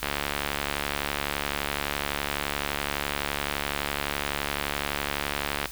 click train, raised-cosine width 0.3 ms, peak -10 dBFS, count 405, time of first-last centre 0.03-5.657 s, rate 71.8 Hz, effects added 50 Hz sine -43 dBFS peak until 5.71 s + white hiss -41 dBFS RMS until 5.71 s

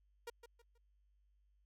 sawtooth tone with echo, 470.6 Hz, A#4, 16 cents sharp, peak -40 dBFS, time 0.27-0.3 s, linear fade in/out 5 ms, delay 160 ms, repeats 3, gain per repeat -10 dB, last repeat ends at 0.78 s, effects added 50 Hz sine -70 dBFS peak until 1.65 s + AAC 64 kbps

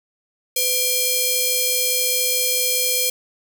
5% pulse ring-modulated tone, 1864.7 Hz, A#6, in tune, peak -4 dBFS, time 0.56-3.1 s, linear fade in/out 5 ms, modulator 1360 Hz, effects none

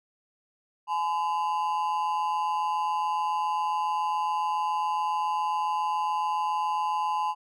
triangle ring-modulated tone, 932.3 Hz, A#5, in tune, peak -20 dBFS, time 0.87-7.35 s, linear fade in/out 50 ms, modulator 83.6 Hz, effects none

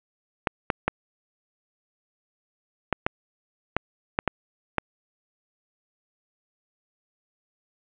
clicks, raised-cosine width 0.5 ms, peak -6 dBFS, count 9, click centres 0.472 / 0.702 / 0.88 / 2.927 / 3.065 / 3.766 / 4.189 / 4.277 / 4.783 s, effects resampled to 8000 Hz + 8-bit

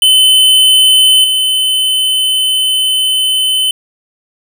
square tone with level steps, 3042 Hz, F#7, 47 cents sharp, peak -5 / -10 dBFS, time 0.02-3.71 s, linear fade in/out 2 ms, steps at 1.24 s, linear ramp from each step 2 ms, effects 7-bit

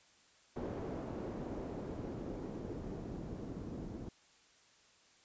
white noise with low-pass filter sweep, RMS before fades -43 dBFS, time 0.56-4.09 s, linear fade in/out 5 ms, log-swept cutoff 480 to 260 Hz, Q 1.1, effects white hiss -66 dBFS RMS until 5.24 s + resampled to 16000 Hz

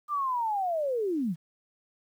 sine linear sweep, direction down, 1211 to 146.83 Hz, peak -26 dBFS, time 0.08-1.36 s, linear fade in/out 50 ms, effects 10-bit

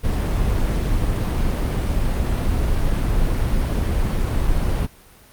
brown noise, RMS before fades -19 dBFS, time 0.03-4.87 s, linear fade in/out 20 ms, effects pink hiss -48 dBFS RMS until 5.32 s + Opus 32 kbps

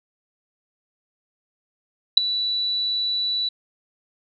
sine tone with ADSR envelope, 3951 Hz, B7, in tune, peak -3 dBFS, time 2.17-3.49 s, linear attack 6 ms, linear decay 5 ms, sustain -18 dB, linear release 7 ms, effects none

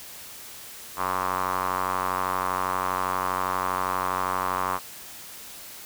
square tone with band-pass filter, 46.25 Hz, F#1, in tune, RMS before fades -27 dBFS, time 0.96-4.8 s, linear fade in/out 50 ms, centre 1100 Hz, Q 4.6, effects white hiss -42 dBFS RMS until 5.85 s

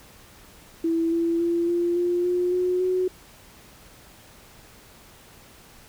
sine tone with pitch steps, 330.2 / 335.4 / 340.7 / 346 / 351.5 / 357 / 362.6 / 368.3 Hz, E4 / E4 / F4 / F4 / F4 / F4 / F#4 / F#4, +3 / +30 / -43 / -16 / +11 / +38 / -35 / -8 cents, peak -20 dBFS, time 0.84-3.08 s, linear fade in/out 5 ms, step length 280 ms, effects pink hiss -50 dBFS RMS until 5.88 s

